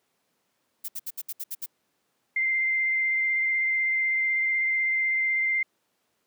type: noise bursts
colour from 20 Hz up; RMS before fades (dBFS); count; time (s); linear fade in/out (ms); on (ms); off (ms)
violet; -33; 8; 0.84-1.662; 10; 45; 66
type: tone with vibrato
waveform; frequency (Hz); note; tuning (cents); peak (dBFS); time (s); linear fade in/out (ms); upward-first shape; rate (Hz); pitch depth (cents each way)
sine; 2089; C7; -3; -22; 2.36-5.63; 5; sine; 16; 12
effects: pink hiss -73 dBFS RMS until 6.26 s + high-pass 200 Hz 12 dB/octave